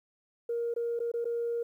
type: tone with dropouts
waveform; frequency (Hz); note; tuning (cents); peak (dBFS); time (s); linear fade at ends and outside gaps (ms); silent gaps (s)
sine; 469.6; A#4; +13; -28; 0.49-1.63; 5; 0.74-0.762 / 0.992-1.001 / 1.117-1.138 / 1.245-1.253
effects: tanh soft clip ceiling -24 dBFS + 11-bit